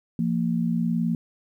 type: tone pair together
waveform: sine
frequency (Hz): 170.9 / 230.3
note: F3 / A#3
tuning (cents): -37 / -21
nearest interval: perfect fourth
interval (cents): 516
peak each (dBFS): -24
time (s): 0.19-1.15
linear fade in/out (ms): 2
effects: 10-bit